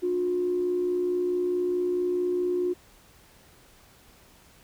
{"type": "tone pair together", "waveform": "sine", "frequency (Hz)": [293.9, 358.5], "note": ["D4", "F4"], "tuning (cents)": [1, 45], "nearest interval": "minor third", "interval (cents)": 344, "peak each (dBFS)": [-34, -23], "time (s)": [0.02, 2.74], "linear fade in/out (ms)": 20, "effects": ["tanh soft clip ceiling -17 dBFS", "pink hiss -56 dBFS RMS until 4.63 s"]}